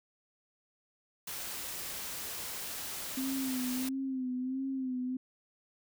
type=noise; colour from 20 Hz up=white; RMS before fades=-40 dBFS; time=1.27-3.89 s; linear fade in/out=5 ms
type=tone with vibrato; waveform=sine; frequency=260 Hz; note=C4; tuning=11 cents flat; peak=-32 dBFS; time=3.17-5.17 s; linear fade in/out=5 ms; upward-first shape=sine; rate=1.5 Hz; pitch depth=59 cents each way
effects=none

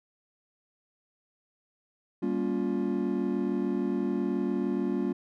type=chord; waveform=triangle; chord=G half-diminished seventh; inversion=none; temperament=just; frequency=196 / 235.2 / 282.2 / 352.8 Hz; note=G3 / Bb3 / Db4 / F4; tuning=0 / +16 / +31 / +18 cents; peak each=-30 dBFS; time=2.22-5.13 s; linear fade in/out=10 ms; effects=none

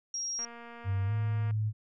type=tone; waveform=sine; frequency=5620 Hz; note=F8; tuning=10 cents sharp; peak=-32 dBFS; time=0.14-0.45 s; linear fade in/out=2 ms
type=click train; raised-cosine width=0.5 ms; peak=-33 dBFS; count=264; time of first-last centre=0.39-1.509 s; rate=235 Hz
type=tone with pitch glide; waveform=sine; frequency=98 to 107.49 Hz; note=G2 to A2; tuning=0 to -40 cents; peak=-27 dBFS; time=0.84-1.73 s; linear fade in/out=50 ms; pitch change=+160 cents; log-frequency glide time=1.06-1.12 s
effects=none

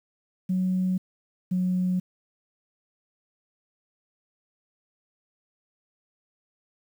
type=tone pair in turn; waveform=sine; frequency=185 / 182.66 Hz; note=F#3 / F#3; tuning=0 / -22 cents; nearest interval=unison; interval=22 cents; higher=first; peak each=-21 / -21 dBFS; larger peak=neither; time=0.49-0.98 / 1.51-2 s; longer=neither; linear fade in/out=10 ms; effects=tanh soft clip ceiling -17 dBFS + 9-bit

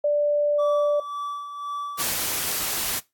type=tone; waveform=sine; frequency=587.3 Hz; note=D5; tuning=in tune; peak=-18 dBFS; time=0.04-1 s; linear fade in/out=5 ms
type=tone with tremolo; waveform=triangle; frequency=1155 Hz; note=D6; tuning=29 cents flat; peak=-25 dBFS; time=0.58-2.04 s; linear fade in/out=20 ms; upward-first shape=sine; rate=1.9 Hz; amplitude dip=55%
type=noise; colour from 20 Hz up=white; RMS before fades=-26 dBFS; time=1.98-3 s; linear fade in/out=20 ms
effects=noise-tail reverb RT60 0.2 s tail -19 dB re dry + AAC 64 kbps

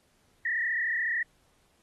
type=tone with frequency modulation; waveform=sine; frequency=1864.7 Hz; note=A#6; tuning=in tune; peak=-26 dBFS; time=0.45-1.23 s; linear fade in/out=5 ms; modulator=33.9 Hz; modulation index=2.7; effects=pink hiss -68 dBFS RMS until 1.82 s + AAC 32 kbps

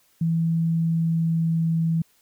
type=tone with pitch glide; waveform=sine; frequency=164.81 to 163.86 Hz; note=E3 to E3; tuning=0 to -10 cents; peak=-19 dBFS; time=0.21-2.02 s; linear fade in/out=5 ms; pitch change=-10 cents; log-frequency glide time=0.67-1.71 s; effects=white hiss -62 dBFS RMS until 2.21 s

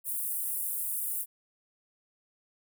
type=high-pass noise; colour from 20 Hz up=pink; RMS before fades=-33 dBFS; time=0.04-1.26 s; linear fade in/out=50 ms; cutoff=9300 Hz; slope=48 dB/octave; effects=none

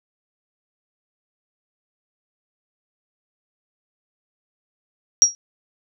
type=tone with exponential decay; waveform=sine; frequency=5670 Hz; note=F8; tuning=25 cents sharp; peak=-4 dBFS; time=5.22-5.35 s; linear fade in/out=0 ms; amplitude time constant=28 ms; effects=none

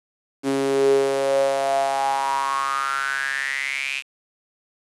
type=tone with high-pass filter sweep; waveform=sawtooth; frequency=136.6 Hz; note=C#3; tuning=25 cents flat; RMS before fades=-22 dBFS; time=0.43-4.03 s; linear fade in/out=50 ms; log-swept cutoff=310 to 2600 Hz; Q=8.8; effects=resampled to 24000 Hz + 7-bit

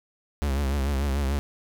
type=tone with vibrato; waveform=45% pulse; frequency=69.5 Hz; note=C#2; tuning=5 cents sharp; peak=-23 dBFS; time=0.42-1.39 s; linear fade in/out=0 ms; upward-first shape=triangle; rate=6.8 Hz; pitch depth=100 cents each way; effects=none

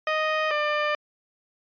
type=tone pair in turn; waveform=15% pulse; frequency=622.3 / 597.5 Hz; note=D#5 / D5; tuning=0 / +30 cents; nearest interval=minor second; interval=70 cents; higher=first; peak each=-16 dBFS; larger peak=neither; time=0.07-0.51 / 0.51-0.95 s; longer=neither; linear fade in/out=2 ms; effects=resampled to 11025 Hz

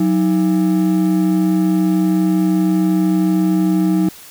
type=ring-modulated tone; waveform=triangle; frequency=250 Hz; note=B3; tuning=21 cents sharp; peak=-7 dBFS; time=0-4.09 s; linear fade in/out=5 ms; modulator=66.4 Hz; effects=white hiss -39 dBFS RMS until 4.3 s

